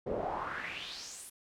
brown noise with band-pass filter sweep, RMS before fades -39 dBFS, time 0.06-1.3 s, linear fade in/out 10 ms, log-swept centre 420 to 11000 Hz, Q 4.1, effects none

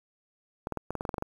clicks, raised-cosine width 1 ms, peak -18 dBFS, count 11, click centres 0.671 / 0.723 / 0.773 / 0.906 / 0.953 / 1.009 / 1.052 / 1.092 / 1.142 / 1.182 / 1.224 s, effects 8-bit

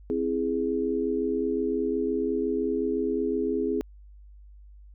sine chord, C augmented, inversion none, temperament equal, 261.6 / 329.6 / 415.3 Hz, C4 / E4 / G#4, 0 / 0 / 0 cents, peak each -29 / -30 / -27 dBFS, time 0.1-3.81 s, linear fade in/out 0 ms, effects added 50 Hz sine -46 dBFS peak until 4.94 s

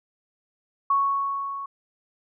sine tone with level ramp, 1108.7 Hz, C#6, in tune, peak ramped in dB -17 to -31 dBFS, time 0.9-1.66 s, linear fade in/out 5 ms, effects none

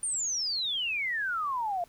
sine exponential sweep, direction down, 9280 to 675 Hz, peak -28 dBFS, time 0.03-1.84 s, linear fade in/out 2 ms, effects pink hiss -60 dBFS RMS until 1.88 s

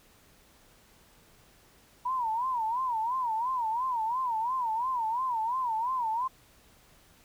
sine tone with vibrato, 957 Hz, A#5, 45 cents sharp, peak -27 dBFS, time 2.05-6.28 s, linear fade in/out 10 ms, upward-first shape sine, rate 2.9 Hz, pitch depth 160 cents each way, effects pink hiss -60 dBFS RMS until 7.24 s

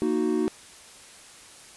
triangle chord, D# minor, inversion second, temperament equal, 233.1 / 311.1 / 370 Hz, A#3 / D#4 / F#4, 0 / 0 / 0 cents, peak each -26 / -24 / -24 dBFS, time 0.02-0.48 s, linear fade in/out 0 ms, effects white hiss -48 dBFS RMS until 1.76 s + resampled to 24000 Hz

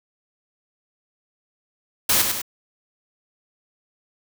white noise with echo, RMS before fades -18 dBFS, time 2.09-2.22 s, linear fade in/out 5 ms, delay 99 ms, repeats 2, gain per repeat -5 dB, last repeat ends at 2.418 s, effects none

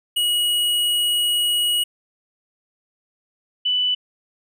square / sine tone pair in turn, 2906 / 2983 Hz, F#7 / F#7, -32 / +13 cents, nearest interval unison, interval 45 cents, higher second, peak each -18 / -17 dBFS, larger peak second, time 0.16-1.84 / 3.65-3.95 s, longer first, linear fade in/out 10 ms, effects none

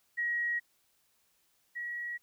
sine tone pair in turn, 1900 / 1915.4 Hz, A#6 / A#6, +33 / +46 cents, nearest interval unison, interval 13 cents, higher second, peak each -29 / -35 dBFS, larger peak first, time 0.17-0.6 / 1.75-2.18 s, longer neither, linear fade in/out 20 ms, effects white hiss -72 dBFS RMS until 2.22 s

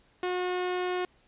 sawtooth tone, 362.1 Hz, F#4, 37 cents flat, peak -24 dBFS, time 0.23-1.05 s, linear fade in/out 2 ms, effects pink hiss -64 dBFS RMS until 1.27 s + resampled to 8000 Hz

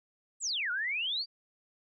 sine exponential two-way sweep, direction down then up, 8372 to 1390 to 4802 Hz, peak -30 dBFS, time 0.4-1.26 s, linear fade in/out 50 ms, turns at 0.71 s, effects none

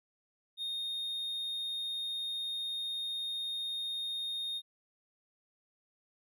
triangle tone, 3692 Hz, A#7, 17 cents flat, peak -33 dBFS, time 0.57-4.62 s, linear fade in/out 50 ms, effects none

